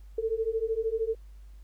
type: beating tone pair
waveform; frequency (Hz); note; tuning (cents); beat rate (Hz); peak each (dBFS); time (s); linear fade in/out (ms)
sine; 440 / 453; A4 / A#4; 0 / -50; 13; -30 / -29; 0.18-1.15; 5
effects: added 50 Hz sine -45 dBFS peak until 1.63 s + pink hiss -68 dBFS RMS until 1.63 s